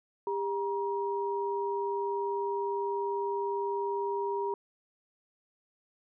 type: tone pair together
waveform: sine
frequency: 400 / 950.6 Hz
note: G4 / A#5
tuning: +35 / +34 cents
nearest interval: octave + minor third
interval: 1499 cents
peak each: -31 / -33 dBFS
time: 0.27-4.54 s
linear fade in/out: 2 ms
effects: none